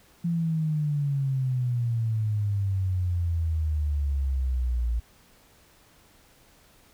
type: exponential sweep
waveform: sine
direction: down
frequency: 172.2 to 57 Hz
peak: -23 dBFS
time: 0.24-5 s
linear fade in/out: 10 ms
effects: pink hiss -58 dBFS RMS until 6.93 s